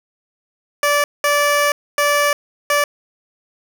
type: tone bursts at uneven times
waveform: 15% pulse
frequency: 581 Hz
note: D5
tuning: 19 cents flat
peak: -7 dBFS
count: 4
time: 0.83-1.04 / 1.24-1.72 / 1.98-2.33 / 2.7-2.84 s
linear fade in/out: 2 ms
effects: none